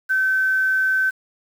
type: tone with quantisation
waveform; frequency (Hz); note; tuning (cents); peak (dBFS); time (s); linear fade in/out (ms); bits
sine; 1535; G6; -37; -16; 0.09-1.11; 20; 7
effects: none